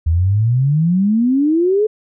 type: exponential sweep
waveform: sine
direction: up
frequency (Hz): 77.78 to 440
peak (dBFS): -11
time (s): 0.06-1.87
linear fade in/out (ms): 10
effects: none